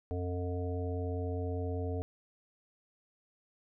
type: harmonic tone with a mistuned harmonic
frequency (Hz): 89.5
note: F2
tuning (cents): +43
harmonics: 1 / 3 / 5 / 7 / 8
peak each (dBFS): -34 / -41 / -39 / -45 / -47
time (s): 0.11-2.02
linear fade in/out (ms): 0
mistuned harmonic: 8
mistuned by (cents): +23
effects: none